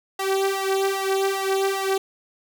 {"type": "tone with flanger", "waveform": "sawtooth", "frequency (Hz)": 388.2, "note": "G4", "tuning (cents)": -17, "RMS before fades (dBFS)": -23, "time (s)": [0.19, 1.98], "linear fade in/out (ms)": 5, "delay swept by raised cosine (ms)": [1.5, 2.9], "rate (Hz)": 2.5, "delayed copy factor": 0.95, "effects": []}